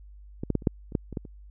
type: clicks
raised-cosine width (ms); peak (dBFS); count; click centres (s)
3; -18 / -12 / -11 / -30 / -8 / -29 / -11 / -25 / -17 / -29; 10; 0.435 / 0.503 / 0.553 / 0.622 / 0.672 / 0.922 / 0.952 / 1.127 / 1.172 / 1.252
effects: added 50 Hz sine -45 dBFS peak until 1.5 s